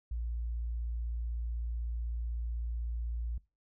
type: tone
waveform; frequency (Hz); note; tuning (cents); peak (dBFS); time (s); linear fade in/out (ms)
sine; 58; A#1; -8; -32; 0.11-3.38; 5
effects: noise-tail reverb RT60 0.3 s tail -23 dB re dry + tanh soft clip ceiling -28 dBFS